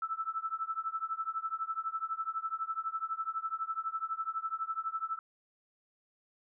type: tone with tremolo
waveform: sine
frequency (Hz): 1318.5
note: E6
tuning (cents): 0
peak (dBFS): -29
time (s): 0.02-5.19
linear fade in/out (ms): 2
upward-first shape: triangle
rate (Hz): 12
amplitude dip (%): 100
effects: none